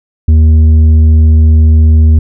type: tone with tanh clipping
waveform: sine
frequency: 78.6 Hz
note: D#2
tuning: 18 cents sharp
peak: -3 dBFS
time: 0.28-2.19 s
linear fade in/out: 5 ms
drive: 6 dB
effects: none